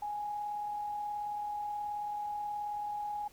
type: tone with amplitude modulation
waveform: sine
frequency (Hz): 830.6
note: G#5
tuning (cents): 0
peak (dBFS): -33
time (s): 0.02-3.28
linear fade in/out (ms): 5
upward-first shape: sine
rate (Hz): 38.6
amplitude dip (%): 30
effects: pink hiss -61 dBFS RMS until 3.32 s